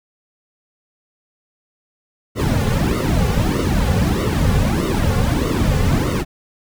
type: noise with flanger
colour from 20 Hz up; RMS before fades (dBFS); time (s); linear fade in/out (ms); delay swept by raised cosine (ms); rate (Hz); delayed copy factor
brown; -17; 2.35-6.25; 50; 1.2 to 3.2; 1.6; -0.95
effects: none